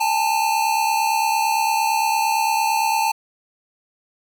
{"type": "tone pair together", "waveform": "square", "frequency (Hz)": [820, 888.8], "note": ["G#5", "A5"], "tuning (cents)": [-22, 17], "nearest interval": "minor second", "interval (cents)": 139, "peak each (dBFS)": [-24, -19], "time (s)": [0, 3.12], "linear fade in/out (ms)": 10, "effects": ["9-bit"]}